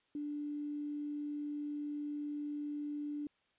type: tone with quantisation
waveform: sine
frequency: 293.7 Hz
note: D4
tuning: in tune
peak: -37 dBFS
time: 0.15-3.27 s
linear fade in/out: 2 ms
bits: 11
effects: white hiss -75 dBFS RMS until 3.58 s + resampled to 8000 Hz